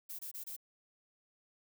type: noise bursts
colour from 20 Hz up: violet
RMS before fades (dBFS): -44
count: 4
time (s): 0.09-0.565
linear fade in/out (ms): 10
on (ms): 100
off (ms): 25
effects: none